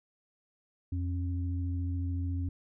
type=tone pair together; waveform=sine; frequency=86.11 / 272.2 Hz; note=F2 / C#4; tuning=-24 / -31 cents; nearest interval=octave + minor sixth; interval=1993 cents; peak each=-30 / -39 dBFS; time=0.92-2.49 s; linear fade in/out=5 ms; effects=none